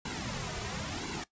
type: noise with flanger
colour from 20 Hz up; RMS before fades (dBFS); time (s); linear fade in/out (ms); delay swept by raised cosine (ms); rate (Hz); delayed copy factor
pink; -37; 0.05-1.24; 5; 1.6 to 3.7; 0.97; -0.75
effects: noise-tail reverb RT60 0.1 s tail -17 dB re dry + resampled to 16000 Hz